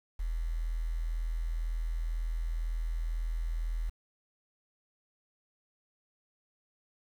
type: tone with quantisation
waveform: sine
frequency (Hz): 41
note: E1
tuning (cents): -9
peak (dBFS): -30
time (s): 0.19-3.9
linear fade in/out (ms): 10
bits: 9
effects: none